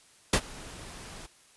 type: noise with ADSR envelope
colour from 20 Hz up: pink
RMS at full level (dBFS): -20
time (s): 0.33-1.27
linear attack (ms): 5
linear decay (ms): 66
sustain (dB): -24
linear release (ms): 18
effects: white hiss -59 dBFS RMS until 1.56 s + resampled to 24000 Hz